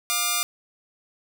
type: tone pair together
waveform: 5% pulse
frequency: 702.7 / 1200 Hz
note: F5 / D6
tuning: +10 / +37 cents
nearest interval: major sixth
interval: 927 cents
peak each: -17 / -11 dBFS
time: 0.1-0.43 s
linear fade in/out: 0 ms
effects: none